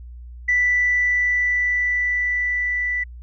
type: tone with level ramp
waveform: sine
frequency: 1975.5 Hz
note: B6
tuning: in tune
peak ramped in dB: -14 to -20 dBFS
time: 0.48-3.04 s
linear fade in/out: 10 ms
effects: tanh soft clip ceiling -10 dBFS + added 60 Hz sine -35 dBFS peak until 3.22 s